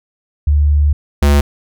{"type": "tone pair in turn", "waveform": ["sine", "square"], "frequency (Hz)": [73.42, 71.66], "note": ["D2", "D2"], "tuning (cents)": [0, -42], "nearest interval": "unison", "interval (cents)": 42, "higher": "first", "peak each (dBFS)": -8, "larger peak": "neither", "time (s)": [[0.47, 0.93], [1.22, 1.41]], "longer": "first", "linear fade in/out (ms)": 5, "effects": []}